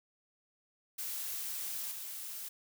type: noise with level steps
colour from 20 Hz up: blue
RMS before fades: -39 / -43 dBFS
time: 0.98-2.49 s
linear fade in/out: 10 ms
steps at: 1.91 s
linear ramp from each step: 5 ms
effects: none